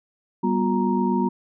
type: tone cluster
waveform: sine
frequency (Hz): 194.6 / 242.5 / 358.3 / 935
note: G3 / B3 / F4 / A#5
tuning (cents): -12 / -31 / +44 / +5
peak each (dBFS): -23 / -23 / -26 / -26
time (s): 0.43-1.29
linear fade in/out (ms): 10
effects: none